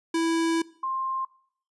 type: tone pair in turn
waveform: square / sine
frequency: 329.6 / 1056.4 Hz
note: E4 / C6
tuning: 0 / +16 cents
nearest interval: octave + minor sixth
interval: 2016 cents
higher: second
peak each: -23 / -26 dBFS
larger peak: first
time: 0.14-0.62 / 0.83-1.25 s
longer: first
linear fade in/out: 5 ms
effects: noise-tail reverb RT60 0.6 s tail -21 dB re dry + resampled to 24000 Hz